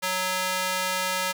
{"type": "tone with high-pass filter", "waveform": "square", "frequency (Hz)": 185, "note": "F#3", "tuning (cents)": 0, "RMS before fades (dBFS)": -27, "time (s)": [0.02, 1.33], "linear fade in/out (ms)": 20, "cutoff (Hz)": 930, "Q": 0.63, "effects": []}